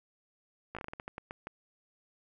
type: slowing click train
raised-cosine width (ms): 0.5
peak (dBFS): -25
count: 12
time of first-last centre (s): 0.75-1.47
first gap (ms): 16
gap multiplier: 1.26
effects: 11-bit